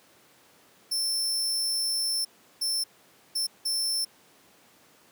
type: tone bursts at uneven times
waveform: sawtooth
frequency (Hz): 5350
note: E8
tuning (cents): +25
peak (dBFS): -23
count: 4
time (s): 0.91-2.25 / 2.61-2.84 / 3.35-3.47 / 3.65-4.05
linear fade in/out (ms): 10
effects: pink hiss -58 dBFS RMS until 5.11 s + high-pass 200 Hz 12 dB/octave